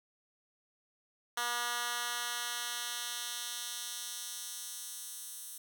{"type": "tone with high-pass filter sweep", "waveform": "10% pulse", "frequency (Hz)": 240, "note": "B3", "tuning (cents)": -49, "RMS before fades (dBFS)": -39, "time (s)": [1.37, 5.58], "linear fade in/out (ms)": 5, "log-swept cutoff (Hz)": [1200, 9700], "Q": 0.76, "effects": []}